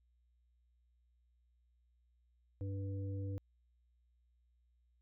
harmonic tone, 98 Hz, G2, in tune, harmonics 1 / 3 / 5, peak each -38 / -48 / -51 dBFS, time 2.61-3.38 s, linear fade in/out 0 ms, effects added 60 Hz sine -70 dBFS peak until 5.01 s

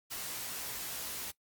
white noise with comb filter, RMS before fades -40 dBFS, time 0.1-1.32 s, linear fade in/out 20 ms, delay 17 ms, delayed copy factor +0.6, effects noise-tail reverb RT60 0.1 s tail -19 dB re dry + Opus 48 kbps

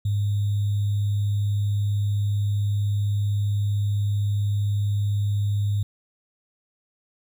sine tone with sample-and-hold, 102.2 Hz, G#2, 27 cents flat, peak -20 dBFS, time 0.05-5.83 s, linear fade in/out 5 ms, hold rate 3675 Hz, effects none

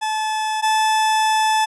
40% pulse tone pair in turn, 866 / 870.7 Hz, A5 / A5, -28 / -18 cents, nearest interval unison, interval 10 cents, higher second, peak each -19 / -14 dBFS, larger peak second, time 0.01-0.62 / 0.62-1.66 s, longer second, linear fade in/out 20 ms, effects resampled to 24000 Hz

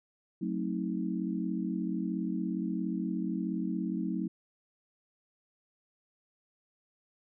sine chord, F# diminished seventh, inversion none, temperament just, 185 / 222 / 266.4 / 319.7 Hz, F#3 / A3 / C4 / Eb4, 0 / +16 / +31 / +47 cents, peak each -34 / -36 / -38 / -36 dBFS, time 0.41-4.28 s, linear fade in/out 10 ms, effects none

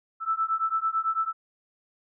sine beating tone pair, 1315 / 1324 Hz, E6 / E6, -5 / +7 cents, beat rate 9 Hz, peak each -27 dBFS, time 0.2-1.33 s, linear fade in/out 50 ms, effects none

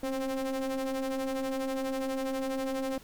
square ring-modulated tone, 131.3 Hz, C3, 6 cents sharp, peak -28 dBFS, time 0.03-2.98 s, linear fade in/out 2 ms, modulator 400 Hz, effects pink hiss -55 dBFS RMS until 3.03 s

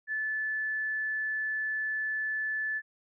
sine tone, 1740 Hz, A6, 20 cents flat, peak -29 dBFS, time 0.07-2.82 s, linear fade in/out 50 ms, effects none

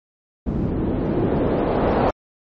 white noise with low-pass filter sweep, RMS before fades -20 dBFS, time 0.46-2.11 s, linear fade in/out 10 ms, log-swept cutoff 230 to 670 Hz, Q 1.2, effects MP3 32 kbps

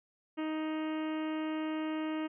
harmonic tone, 312.3 Hz, D#4, 7 cents sharp, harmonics 1 / 2 / 3 / 4 / 5 / 6 / 7 / 8 / 9 / 10, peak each -33 / -43 / -46 / -47 / -52 / -51 / -52 / -55 / -52 / -58 dBFS, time 0.37-2.28 s, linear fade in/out 20 ms, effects none

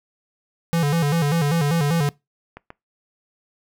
square tone with vibrato, 155.56 Hz, D#3, in tune, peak -18 dBFS, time 0.73-2.09 s, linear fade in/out 0 ms, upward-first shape square, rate 5.1 Hz, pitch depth 130 cents each way
clicks, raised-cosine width 0.5 ms, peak -22 dBFS, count 2, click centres 2.57 / 2.704 s
effects noise-tail reverb RT60 0.2 s tail -22 dB re dry

